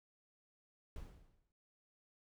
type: noise with exponential decay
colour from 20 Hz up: brown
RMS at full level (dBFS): -45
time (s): 0.96-1.52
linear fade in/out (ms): 1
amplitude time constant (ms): 120
effects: none